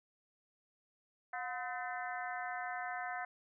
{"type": "harmonic tone with a mistuned harmonic", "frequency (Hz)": 254.8, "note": "C4", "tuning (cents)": -46, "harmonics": [3, 4, 5, 6, 7, 8], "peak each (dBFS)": [-41, -48, -48, -45, -46, -50], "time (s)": [1.33, 3.25], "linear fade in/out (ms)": 5, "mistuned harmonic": 3, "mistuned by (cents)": -96, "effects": []}